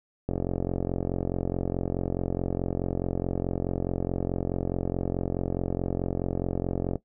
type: click train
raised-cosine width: 2 ms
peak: -14 dBFS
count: 299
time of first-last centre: 0.29-6.957 s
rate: 44.7 Hz
effects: noise-tail reverb RT60 0.1 s tail -17 dB re dry